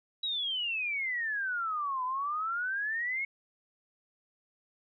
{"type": "exponential two-way sweep", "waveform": "sine", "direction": "down then up", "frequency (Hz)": [3900, 998, 2204], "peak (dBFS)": -30, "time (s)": [0.23, 3.25], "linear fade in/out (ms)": 5, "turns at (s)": 2.04, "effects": []}